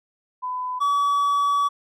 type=tone pair in turn; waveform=sine / triangle; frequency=1004 / 1140.7 Hz; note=B5 / C#6; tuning=+28 / +49 cents; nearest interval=major second; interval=221 cents; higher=second; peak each=-25 / -16 dBFS; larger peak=second; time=0.42-0.8 / 0.8-1.69 s; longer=second; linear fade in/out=20 ms; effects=none